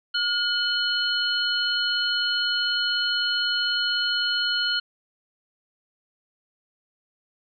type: tone cluster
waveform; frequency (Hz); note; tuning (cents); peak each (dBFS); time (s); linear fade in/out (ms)
sine; 1430 / 2999 / 4257; F6 / F#7 / C8; +41 / +23 / +29; -26; 0.14-4.8; 10
effects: none